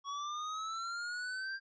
square linear sweep, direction up, 1112 to 1593 Hz, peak -38 dBFS, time 0.04-1.6 s, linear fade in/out 50 ms, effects resampled to 16000 Hz

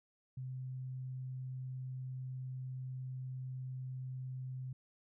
sine tone, 129.2 Hz, C3, 21 cents flat, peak -40 dBFS, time 0.37-4.73 s, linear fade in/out 5 ms, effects none

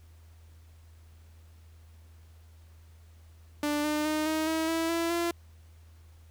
sawtooth tone with pitch steps, 295.1 / 301.3 / 307.6 / 314.1 / 320.7 / 327.4 / 334.3 / 341.3 Hz, D4 / D4 / D#4 / D#4 / E4 / E4 / E4 / F4, +8 / +44 / -20 / +16 / -48 / -12 / +24 / -40 cents, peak -23 dBFS, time 3.63-5.31 s, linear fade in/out 2 ms, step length 210 ms, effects added 81 Hz sine -51 dBFS peak until 6.3 s + pink hiss -65 dBFS RMS until 6.3 s

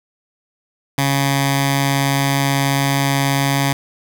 10% pulse tone with notch filter, 138.59 Hz, C#3, in tune, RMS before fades -17 dBFS, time 0.98-3.73 s, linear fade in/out 2 ms, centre 460 Hz, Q 0.77, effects none

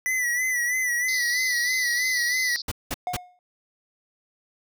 square tone with vibrato, 1975.5 Hz, B6, in tune, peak -23 dBFS, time 0.06-2.56 s, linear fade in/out 0 ms, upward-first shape sine, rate 3.1 Hz, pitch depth 63 cents each way
pink band-pass noise, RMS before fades -33 dBFS, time 1.08-2.62 s, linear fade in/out 5 ms, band 4100 to 5200 Hz, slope 96 dB/octave
pink noise bursts, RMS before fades -28 dBFS, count 3, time 2.68-3.168 s, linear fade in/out 5 ms, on 36 ms, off 190 ms
triangle tone with exponential decay, 721 Hz, F#5, 45 cents flat, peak -21 dBFS, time 3.07-3.39 s, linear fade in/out 1 ms, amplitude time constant 68 ms
effects none

